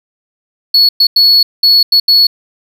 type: tone bursts at uneven times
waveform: triangle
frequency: 4389 Hz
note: C#8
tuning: 18 cents flat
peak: -3 dBFS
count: 6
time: 0.74-0.89 / 1-1.07 / 1.16-1.43 / 1.63-1.83 / 1.92-2 / 2.08-2.27 s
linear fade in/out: 5 ms
effects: none